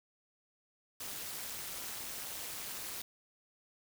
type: noise with amplitude modulation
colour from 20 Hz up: white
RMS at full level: -39 dBFS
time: 1-3.02 s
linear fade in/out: 5 ms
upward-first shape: sine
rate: 212 Hz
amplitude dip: 80%
effects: none